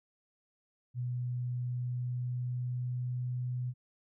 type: tone with pitch glide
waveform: sine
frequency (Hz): 123.47 to 124.69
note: B2 to B2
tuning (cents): 0 to +17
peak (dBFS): -32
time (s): 0.94-3.74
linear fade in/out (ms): 50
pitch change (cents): +17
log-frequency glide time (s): 1.61-3.51
effects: none